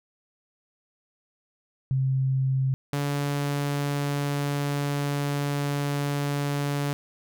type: tone pair in turn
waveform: sine / sawtooth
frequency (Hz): 132.6 / 143.21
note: C3 / D3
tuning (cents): +23 / -43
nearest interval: minor second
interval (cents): 134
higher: second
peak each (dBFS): -21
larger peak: neither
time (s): 1.91-2.74 / 2.93-6.93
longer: second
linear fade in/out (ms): 0
effects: none